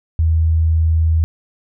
sine tone, 80.7 Hz, E2, 36 cents flat, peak -11 dBFS, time 0.19-1.24 s, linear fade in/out 0 ms, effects none

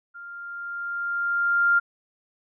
sine tone with level ramp, 1396.9 Hz, F6, in tune, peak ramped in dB -38 to -15 dBFS, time 0.14-1.8 s, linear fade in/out 20 ms, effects none

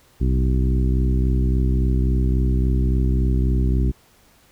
harmonic tone with a mistuned harmonic, 63.6 Hz, C2, 48 cents flat, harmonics 1 / 2 / 3 / 4 / 5 / 6, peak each -17 / -23 / -27 / -29 / -31 / -33 dBFS, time 0.2-3.92 s, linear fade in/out 20 ms, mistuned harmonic 1, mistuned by -79 cents, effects pink hiss -55 dBFS RMS until 4.51 s

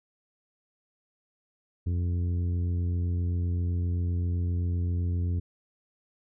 harmonic tone, 87.7 Hz, F2, 8 cents sharp, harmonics 1 / 2 / 3 / 4 / 5, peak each -25 / -38 / -41 / -47 / -50 dBFS, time 1.86-5.4 s, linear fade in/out 10 ms, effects none

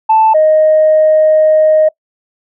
sine tone pair in turn, 880 / 622.3 Hz, A5 / D#5, 0 / 0 cents, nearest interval tritone, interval 600 cents, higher first, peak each -4 dBFS, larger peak neither, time 0.09-0.34 / 0.34-1.89 s, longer second, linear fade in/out 10 ms, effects noise-tail reverb RT60 0.1 s tail -23 dB re dry + tanh soft clip ceiling -1 dBFS

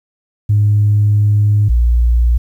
sine tone pair in turn, 104.1 / 59.07 Hz, G#2 / A#1, +5 / +24 cents, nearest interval minor seventh, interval 981 cents, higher first, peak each -7 dBFS, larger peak neither, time 0.49-1.69 / 1.69-2.38 s, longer first, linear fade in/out 10 ms, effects tanh soft clip ceiling -4 dBFS + 8-bit

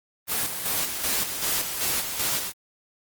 white noise with tremolo, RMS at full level -25 dBFS, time 0.27-2.53 s, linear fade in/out 50 ms, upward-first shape square, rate 2.6 Hz, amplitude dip 50%, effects Opus 24 kbps

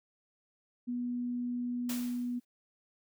sine tone, 244.1 Hz, B3, 20 cents flat, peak -32 dBFS, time 0.87-2.4 s, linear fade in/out 20 ms
white noise with exponential decay, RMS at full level -38 dBFS, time 1.89-2.45 s, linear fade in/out 5 ms, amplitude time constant 120 ms
effects none

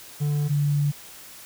triangle / sine tone pair in turn, 146.83 / 144.98 Hz, D3 / D3, 0 / -22 cents, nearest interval unison, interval 22 cents, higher first, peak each -19 dBFS, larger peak neither, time 0.2-0.49 / 0.49-0.92 s, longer second, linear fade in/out 20 ms, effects white hiss -44 dBFS RMS until 1.45 s

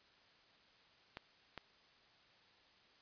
clicks, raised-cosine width 0.3 ms, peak -29 / -29 dBFS, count 2, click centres 1.171 / 1.577 s, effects white hiss -67 dBFS RMS until 3.01 s + resampled to 11025 Hz

